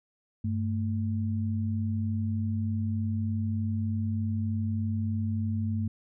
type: tone pair together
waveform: sine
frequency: 98.7 / 222 Hz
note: G2 / A3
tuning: +12 / +16 cents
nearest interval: octave + major second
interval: 1404 cents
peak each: -28 / -31 dBFS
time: 0.44-5.88 s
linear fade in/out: 5 ms
effects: none